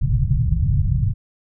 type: low-pass noise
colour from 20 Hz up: white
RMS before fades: -18 dBFS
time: 0.01-1.14 s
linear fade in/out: 10 ms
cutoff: 150 Hz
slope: 48 dB/octave
effects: none